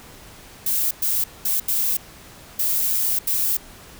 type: noise bursts at uneven times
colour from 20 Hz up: violet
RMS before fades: -21 dBFS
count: 6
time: 0.66-0.91 / 1.02-1.24 / 1.45-1.6 / 1.68-1.97 / 2.59-3.19 / 3.27-3.57 s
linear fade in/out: 5 ms
effects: pink hiss -44 dBFS RMS until 3.99 s